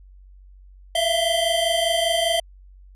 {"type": "tone cluster", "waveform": "square", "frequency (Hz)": [658, 683, 3133], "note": ["E5", "F5", "G7"], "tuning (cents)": [-3, -39, -2], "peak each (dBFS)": -24, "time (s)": [0.95, 2.4], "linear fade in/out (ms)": 5, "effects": ["added 47 Hz sine -44 dBFS peak until 2.95 s", "resampled to 32000 Hz"]}